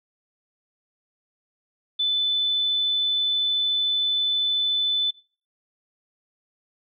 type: tone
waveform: sine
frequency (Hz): 3507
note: A7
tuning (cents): -6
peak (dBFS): -20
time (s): 1.99-5.11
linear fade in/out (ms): 10
effects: noise-tail reverb RT60 0.4 s tail -20 dB re dry